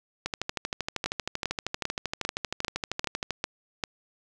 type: two click trains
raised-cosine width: 0.2 ms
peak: -12 / -10 dBFS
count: 40 / 8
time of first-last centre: 0.26-3.307 / 1.06-3.838 s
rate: 12.8 / 2.52 Hz
effects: none